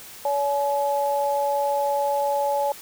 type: tone pair together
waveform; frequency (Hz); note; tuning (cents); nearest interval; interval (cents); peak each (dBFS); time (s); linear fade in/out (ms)
sine; 567.3 / 850; C#5 / G#5; +40 / +40; perfect fifth; 700; -23; 0.25-2.72; 2
effects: white hiss -42 dBFS RMS until 2.81 s